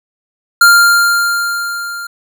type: tone with level ramp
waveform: square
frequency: 1396.9 Hz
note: F6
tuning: in tune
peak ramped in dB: -3 to -23 dBFS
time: 0.61-2.07 s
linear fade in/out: 5 ms
effects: none